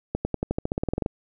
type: accelerating click train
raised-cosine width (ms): 2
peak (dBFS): -11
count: 15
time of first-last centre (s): 0.15-1.061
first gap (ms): 100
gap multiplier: 0.93
effects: none